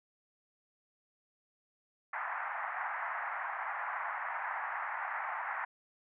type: band-pass noise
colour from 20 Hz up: pink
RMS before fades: -38 dBFS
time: 2.13-5.65 s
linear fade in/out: 5 ms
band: 750 to 2000 Hz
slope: 48 dB/octave
effects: none